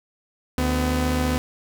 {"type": "tone pair together", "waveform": "sawtooth", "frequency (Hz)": [75.09, 252.1], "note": ["D2", "B3"], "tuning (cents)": [39, 36], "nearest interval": "octave + major sixth", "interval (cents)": 2097, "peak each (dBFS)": -19, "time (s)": [0.58, 1.38], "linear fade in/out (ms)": 0, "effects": []}